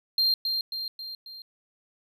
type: tone with echo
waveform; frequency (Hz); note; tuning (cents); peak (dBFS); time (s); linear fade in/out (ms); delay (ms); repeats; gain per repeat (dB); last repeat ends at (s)
triangle; 4186; C8; 0; -19; 0.18-0.34; 2; 270; 4; -5; 1.42
effects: none